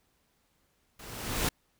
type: noise with level ramp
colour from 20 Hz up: pink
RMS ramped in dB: -48 to -27 dBFS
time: 0.99-1.49 s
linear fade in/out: 5 ms
effects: pink hiss -72 dBFS RMS until 1.79 s